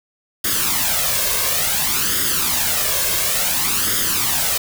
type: noise with flanger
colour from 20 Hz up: white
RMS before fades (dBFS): -19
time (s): 0.44-4.58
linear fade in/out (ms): 5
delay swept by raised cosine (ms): 0.59 to 1.89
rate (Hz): 0.57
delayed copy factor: +0.65
effects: none